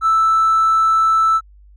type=tone with hard clipping; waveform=sine; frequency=1318.5 Hz; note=E6; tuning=in tune; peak=-11 dBFS; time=0.01-1.41 s; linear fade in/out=50 ms; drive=1 dB; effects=added 50 Hz sine -42 dBFS peak until 1.76 s + MP3 96 kbps